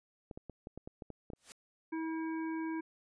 clicks, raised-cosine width 2 ms, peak -31 dBFS, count 10, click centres 0.312 / 0.375 / 0.497 / 0.671 / 0.776 / 0.875 / 1.022 / 1.103 / 1.302 / 1.334 s
white noise with exponential growth, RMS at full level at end -46 dBFS, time 1.36-1.52 s, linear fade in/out 0 ms, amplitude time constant 34 ms
harmonic tone, 322.5 Hz, E4, 38 cents flat, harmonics 1 / 3 / 5 / 7, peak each -35 / -45 / -49 / -52 dBFS, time 1.92-2.81 s, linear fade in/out 10 ms
effects resampled to 22050 Hz

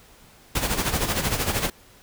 pink noise with tremolo, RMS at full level -22 dBFS, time 0.55-1.7 s, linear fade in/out 5 ms, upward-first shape sine, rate 13 Hz, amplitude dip 65%, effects pink hiss -52 dBFS RMS until 2.02 s

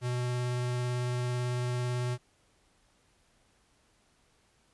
square tone with vibrato, 123.47 Hz, B2, in tune, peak -30 dBFS, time 0.01-2.18 s, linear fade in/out 50 ms, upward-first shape sine, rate 18 Hz, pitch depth 9 cents each way, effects pink hiss -68 dBFS RMS until 4.73 s + resampled to 24000 Hz

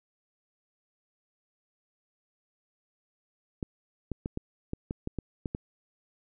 clicks, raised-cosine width 3 ms, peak -19 dBFS, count 10, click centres 3.628 / 4.117 / 4.259 / 4.374 / 4.734 / 4.909 / 5.074 / 5.187 / 5.458 / 5.549 s, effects none

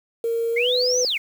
sine tone with pitch glide, 461.5 to 497.5 Hz, A#4 to B4, -17 to +13 cents, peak -20 dBFS, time 0.24-1.05 s, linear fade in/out 2 ms, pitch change +130 cents, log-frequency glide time 0.52-0.69 s
sine linear two-way sweep, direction up then down, 2022 to 6272 to 2022 Hz, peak -20 dBFS, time 0.56-1.18 s, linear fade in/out 10 ms, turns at 1 s
effects 7-bit

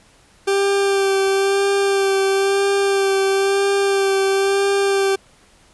40% pulse tone with vibrato, 393 Hz, G4, 4 cents sharp, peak -14 dBFS, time 0.47-5.16 s, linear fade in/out 10 ms, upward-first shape sine, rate 1 Hz, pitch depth 19 cents each way, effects pink hiss -52 dBFS RMS until 5.73 s + resampled to 24000 Hz

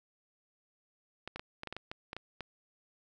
clicks, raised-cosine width 0.3 ms, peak -24 dBFS, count 11, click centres 1.276 / 1.36 / 1.395 / 1.634 / 1.673 / 1.726 / 1.766 / 1.915 / 2.131 / 2.166 / 2.407 s, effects none

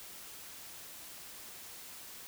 silence, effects white hiss -49 dBFS RMS until 2.27 s

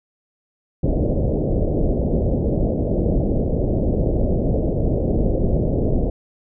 pink low-pass noise, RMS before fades -19 dBFS, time 0.83-6.1 s, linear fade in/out 5 ms, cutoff 620 Hz, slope 48 dB/octave, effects none

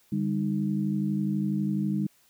sine tone cluster, 147 / 199.1 / 309.2 Hz, D3 / G3 / D#4, +2 / +27 / -11 cents, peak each -31 / -26 / -33 dBFS, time 0.12-2.07 s, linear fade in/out 5 ms, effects white hiss -63 dBFS RMS until 2.29 s

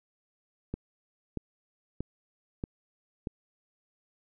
click train, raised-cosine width 3 ms, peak -20 dBFS, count 5, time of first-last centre 0.74-3.272 s, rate 1.58 Hz, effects none

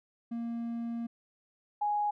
triangle / sine tone pair in turn, 233.1 / 830.7 Hz, A#3 / G#5, 0 / 0 cents, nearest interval octave + minor seventh, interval 2200 cents, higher second, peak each -31 / -27 dBFS, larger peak second, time 0.31-1.07 / 1.81-2.11 s, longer first, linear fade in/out 10 ms, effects none

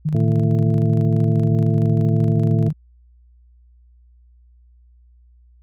sine tone with tremolo, 153.6 Hz, D#3, 22 cents flat, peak -16 dBFS, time 0.05-2.73 s, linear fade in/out 10 ms, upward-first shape square, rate 13 Hz, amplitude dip 40%
harmonic tone, 111.5 Hz, A2, 23 cents sharp, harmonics 1 / 2 / 3 / 4 / 6, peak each -17 / -23 / -27 / -29 / -33 dBFS, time 0.14-2.69 s, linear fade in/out 10 ms
effects added 60 Hz sine -48 dBFS peak until 5.62 s

